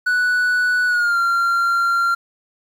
triangle tone with pitch glide, 1480 to 1380.9 Hz, F#6 to F6, 0 to -20 cents, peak -13 dBFS, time 0.06-2.15 s, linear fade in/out 10 ms, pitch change -120 cents, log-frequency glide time 0.87-1.18 s, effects 8-bit

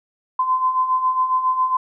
sine beating tone pair, 1022 / 1029.3 Hz, C6 / C6, -41 / -29 cents, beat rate 7.3 Hz, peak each -24 / -17 dBFS, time 0.39-1.77 s, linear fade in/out 5 ms, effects none

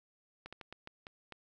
slowing click train, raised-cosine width 0.3 ms, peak -30 dBFS, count 7, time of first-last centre 0.46-1.323 s, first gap 66 ms, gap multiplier 1.31, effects none

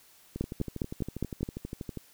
two click trains, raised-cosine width 3 ms, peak -16 / -23 dBFS, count 6 / 21, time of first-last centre 0.41-1.43 / 0.36-1.973 s, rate 4.9 / 12.4 Hz, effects white hiss -59 dBFS RMS until 2.13 s

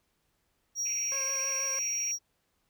triangle tone, 5680 Hz, F8, 28 cents sharp, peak -28 dBFS, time 0.75-2.19 s, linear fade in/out 50 ms
white band-pass noise, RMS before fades -45 dBFS, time 0.85-2.12 s, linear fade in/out 10 ms, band 2300 to 2600 Hz, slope 96 dB/octave
15% pulse tone with vibrato, 540 Hz, C#5, 45 cents flat, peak -33 dBFS, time 1.12-1.79 s, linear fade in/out 0 ms, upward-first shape sine, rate 6.2 Hz, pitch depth 19 cents each way
effects pink hiss -75 dBFS RMS until 2.69 s

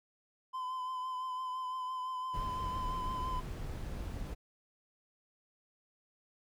triangle tone with vibrato, 1021 Hz, C6, 43 cents flat, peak -34 dBFS, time 0.53-3.41 s, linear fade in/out 20 ms, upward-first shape triangle, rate 5.9 Hz, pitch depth 30 cents each way
brown noise, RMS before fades -40 dBFS, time 2.33-4.35 s, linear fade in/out 20 ms
effects none

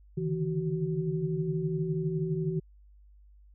sine tone cluster, 142.9 / 150.3 / 162.4 / 376.1 Hz, D3 / D3 / E3 / F#4, -47 / +40 / -26 / +28 cents, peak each -38 / -36 / -30 / -33 dBFS, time 0.17-2.6 s, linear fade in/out 10 ms, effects added 50 Hz sine -53 dBFS peak until 3.54 s

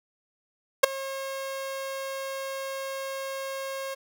sawtooth tone with ADSR envelope, 540 Hz, C#5, 45 cents flat, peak -6 dBFS, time 0.83-3.95 s, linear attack 10 ms, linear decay 8 ms, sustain -22 dB, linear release 16 ms, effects none

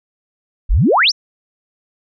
sine exponential sweep, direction up, 31.09 to 6180 Hz, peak -9 dBFS, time 0.69-1.12 s, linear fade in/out 20 ms, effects none

